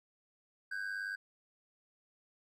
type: ring-modulated tone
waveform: triangle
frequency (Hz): 1568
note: G6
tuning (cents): 0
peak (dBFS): -32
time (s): 0.71-1.16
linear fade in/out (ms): 10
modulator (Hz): 49.5
effects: none